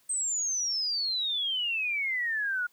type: exponential sweep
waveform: sine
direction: down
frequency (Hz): 8390 to 1417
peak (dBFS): -27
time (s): 0.09-2.67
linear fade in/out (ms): 10
effects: white hiss -65 dBFS RMS until 2.72 s + high-pass 80 Hz 12 dB/octave